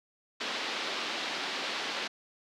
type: band-pass noise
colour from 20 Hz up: white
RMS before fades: -35 dBFS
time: 0.4-2.08 s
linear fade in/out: 10 ms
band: 220 to 4300 Hz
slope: 24 dB/octave
effects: none